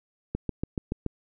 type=click train; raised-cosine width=3 ms; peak=-15 dBFS; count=6; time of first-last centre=0.35-1.063 s; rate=7.01 Hz; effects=none